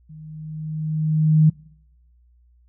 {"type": "tone with level ramp", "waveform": "sine", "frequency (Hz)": 155.56, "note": "D#3", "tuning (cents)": 0, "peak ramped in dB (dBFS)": [-38, -9], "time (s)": [0.09, 1.5], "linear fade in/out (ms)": 10, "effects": ["noise-tail reverb RT60 0.8 s tail -25 dB re dry", "added 60 Hz sine -53 dBFS peak until 2.68 s"]}